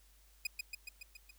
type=tone with echo; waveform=sawtooth; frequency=2485 Hz; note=D#7; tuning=3 cents flat; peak=-30 dBFS; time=0.45-0.47 s; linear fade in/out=5 ms; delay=140 ms; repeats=6; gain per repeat=-3 dB; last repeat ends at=1.31 s; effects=added 50 Hz sine -63 dBFS peak until 1.38 s + white hiss -68 dBFS RMS until 1.38 s